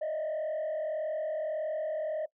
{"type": "tone with frequency modulation", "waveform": "sine", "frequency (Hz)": 622.3, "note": "D#5", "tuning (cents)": 0, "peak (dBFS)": -28, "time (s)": [0.01, 2.26], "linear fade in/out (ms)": 10, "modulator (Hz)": 41.7, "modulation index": 0.72, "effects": ["noise-tail reverb RT60 0.1 s tail -20 dB re dry", "tanh soft clip ceiling -29 dBFS"]}